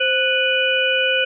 harmonic tone with a mistuned harmonic, 493.9 Hz, B4, in tune, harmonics 1 / 3 / 5 / 6, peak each -21 / -21 / -21 / -21 dBFS, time 0-1.25 s, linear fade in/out 10 ms, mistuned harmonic 1, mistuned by +97 cents, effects none

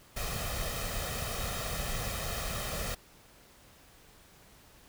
pink noise with comb filter, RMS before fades -35 dBFS, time 0.16-2.95 s, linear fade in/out 10 ms, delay 1.6 ms, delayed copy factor +0.65, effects pink hiss -58 dBFS RMS until 4.88 s

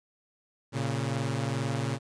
sawtooth tone pair together, 115.2 / 137.55 Hz, A#2 / C#3, -20 / -13 cents, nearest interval minor third, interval 307 cents, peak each -27 dBFS, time 0.72-1.99 s, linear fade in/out 50 ms, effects resampled to 22050 Hz + 10-bit

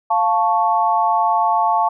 sine chord, F augmented, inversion none, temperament equal, 698.5 / 880 / 1108.7 Hz, F5 / A5 / C#6, 0 / 0 / 0 cents, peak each -19 / -16 / -20 dBFS, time 0.1-1.89 s, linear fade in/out 10 ms, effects none

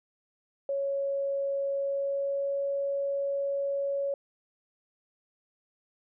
sine tone with pitch glide, 554.4 to 557.9 Hz, C#5 to C#5, 0 to +11 cents, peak -27 dBFS, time 0.69-4.14 s, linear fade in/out 2 ms, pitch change +11 cents, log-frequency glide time 1.72-2.63 s, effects none

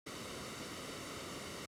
pink noise with comb filter, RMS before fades -45 dBFS, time 0.06-1.66 s, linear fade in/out 10 ms, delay 1.2 ms, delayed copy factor -0.5, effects high-pass 80 Hz 12 dB/octave + low-pass 9000 Hz 12 dB/octave

